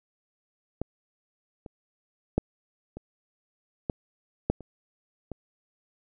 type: clicks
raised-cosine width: 2 ms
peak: -16 / -27 / -9 / -25 / -14 / -9 / -29 / -22 dBFS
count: 8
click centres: 0.816 / 1.662 / 2.38 / 2.97 / 3.898 / 4.5 / 4.607 / 5.317 s
effects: none